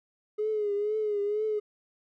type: tone with vibrato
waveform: triangle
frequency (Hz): 419.3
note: G#4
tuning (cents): +17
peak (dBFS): -22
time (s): 0.38-1.6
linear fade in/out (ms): 20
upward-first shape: triangle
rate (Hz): 2.1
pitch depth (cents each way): 71
effects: tanh soft clip ceiling -24 dBFS